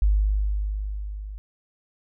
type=tone with level ramp; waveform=sine; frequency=51 Hz; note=G#1; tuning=31 cents flat; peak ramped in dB=-15 to -33 dBFS; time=0.02-1.38 s; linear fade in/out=0 ms; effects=none